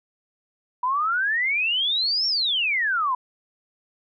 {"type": "exponential two-way sweep", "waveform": "sine", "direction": "up then down", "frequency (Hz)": [974, 5550, 974], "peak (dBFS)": -20, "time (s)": [0.83, 3.15], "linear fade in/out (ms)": 5, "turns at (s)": 2.27, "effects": []}